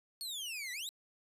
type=exponential two-way sweep; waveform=sawtooth; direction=down then up; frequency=4435 to 1923 to 4022 Hz; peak=-36 dBFS; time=0.21-0.89 s; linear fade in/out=0 ms; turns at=0.72 s; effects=resampled to 32000 Hz